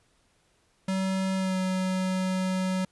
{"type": "tone with pitch glide", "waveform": "square", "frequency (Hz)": [190.2, 186.72], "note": ["F#3", "F#3"], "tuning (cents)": [48, 16], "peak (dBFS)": -26, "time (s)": [0.88, 2.85], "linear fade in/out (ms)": 5, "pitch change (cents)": -32, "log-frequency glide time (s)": [1.36, 1.57], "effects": ["pink hiss -67 dBFS RMS until 2.91 s", "resampled to 24000 Hz"]}